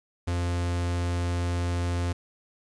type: tone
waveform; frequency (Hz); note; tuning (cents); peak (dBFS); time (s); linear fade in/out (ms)
45% pulse; 87.31; F2; 0; -25; 0.27-2.13; 10
effects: resampled to 22050 Hz + 9-bit